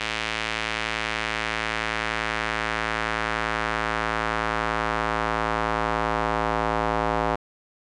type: tone with band-pass filter sweep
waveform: square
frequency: 55.2 Hz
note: A1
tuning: 6 cents sharp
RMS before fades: -26 dBFS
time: 0-7.36 s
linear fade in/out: 10 ms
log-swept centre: 2600 to 880 Hz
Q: 1.3
effects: resampled to 22050 Hz